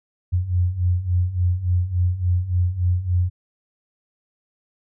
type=beating tone pair; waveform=sine; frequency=87.31 / 90.81 Hz; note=F2 / F#2; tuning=0 / -32 cents; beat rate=3.5 Hz; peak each=-23 / -19 dBFS; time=0.32-3.3 s; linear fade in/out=20 ms; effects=none